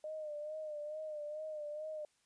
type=tone with vibrato; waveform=sine; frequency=608 Hz; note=D#5; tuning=40 cents flat; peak=-40 dBFS; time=0.04-2.05 s; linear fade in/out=2 ms; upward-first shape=sine; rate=2.3 Hz; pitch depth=51 cents each way; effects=white hiss -75 dBFS RMS until 2.25 s + resampled to 22050 Hz